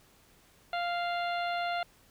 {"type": "harmonic tone", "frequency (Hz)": 697, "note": "F5", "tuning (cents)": -4, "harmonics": [1, 2, 3, 4, 5, 6], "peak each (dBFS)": [-31, -37, -41, -43, -45, -47], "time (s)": [0.73, 1.83], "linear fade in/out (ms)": 2, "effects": ["pink hiss -62 dBFS RMS until 2.1 s"]}